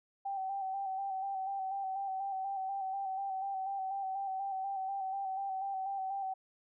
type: tone with vibrato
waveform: sine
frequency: 775 Hz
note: G5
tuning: 20 cents flat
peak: -34 dBFS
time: 0.25-6.34 s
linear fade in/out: 10 ms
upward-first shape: square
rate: 4.1 Hz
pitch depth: 30 cents each way
effects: none